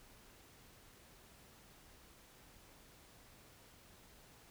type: silence
effects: pink hiss -62 dBFS RMS until 4.5 s